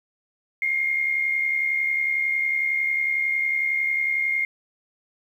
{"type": "tone pair together", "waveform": "sine", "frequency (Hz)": [2124, 2195], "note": ["C7", "C#7"], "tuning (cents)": [25, -18], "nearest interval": "minor second", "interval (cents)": 57, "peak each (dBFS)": [-21, -30], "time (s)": [0.62, 4.45], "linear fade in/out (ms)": 2, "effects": ["9-bit"]}